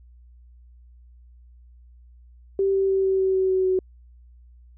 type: tone with pitch steps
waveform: sine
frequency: 390.2 / 387.7 / 385.3 / 382.8 / 380.4 / 378 / 375.6 / 373.2 Hz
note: G4 / G4 / G4 / G4 / F#4 / F#4 / F#4 / F#4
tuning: -8 / -19 / -30 / -41 / +48 / +37 / +26 / +15 cents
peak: -18 dBFS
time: 2.59-3.79 s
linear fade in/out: 2 ms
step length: 150 ms
effects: added 60 Hz sine -47 dBFS peak until 4.77 s